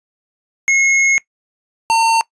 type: tone pair in turn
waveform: square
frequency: 2167 / 907.2 Hz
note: C#7 / A#5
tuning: -40 / -47 cents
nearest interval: octave + minor third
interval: 1507 cents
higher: first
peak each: -11 dBFS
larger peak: neither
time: 0.68-1.18 / 1.9-2.21 s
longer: first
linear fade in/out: 0 ms
effects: noise-tail reverb RT60 0.1 s tail -21 dB re dry + resampled to 22050 Hz